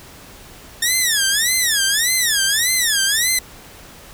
10% pulse tone with vibrato, 1800 Hz, A6, 39 cents sharp, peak -6 dBFS, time 0.82-3.39 s, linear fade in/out 5 ms, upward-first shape sine, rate 1.7 Hz, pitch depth 240 cents each way, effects pink hiss -41 dBFS RMS until 4.13 s

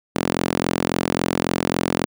sawtooth tone with high-pass filter, 43.65 Hz, F1, in tune, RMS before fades -22 dBFS, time 0.15-2.06 s, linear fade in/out 10 ms, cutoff 240 Hz, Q 1.3, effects none

